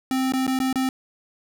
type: tone with dropouts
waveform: square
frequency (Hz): 261.6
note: C4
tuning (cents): 0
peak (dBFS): -21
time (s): 0.11-0.89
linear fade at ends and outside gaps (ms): 1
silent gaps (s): 0.322-0.336 / 0.467-0.477 / 0.59-0.601 / 0.728-0.757
effects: none